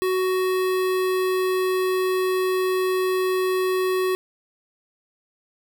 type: tone with notch filter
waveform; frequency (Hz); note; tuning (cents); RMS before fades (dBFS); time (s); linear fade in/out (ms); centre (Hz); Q
square; 372.1; F#4; +10; -22; 0.02-4.15; 0; 6400; 1.6
effects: none